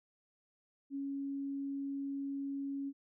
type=tone; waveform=sine; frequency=277.2 Hz; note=C#4; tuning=in tune; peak=-36 dBFS; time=0.9-2.93 s; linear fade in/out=50 ms; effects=none